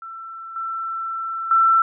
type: tone with level steps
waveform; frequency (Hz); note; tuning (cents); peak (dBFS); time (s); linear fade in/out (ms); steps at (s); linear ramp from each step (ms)
sine; 1339; E6; +27; -32 / -24 / -12; 0.02-1.82; 2; 0.56 / 1.51; 2
effects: none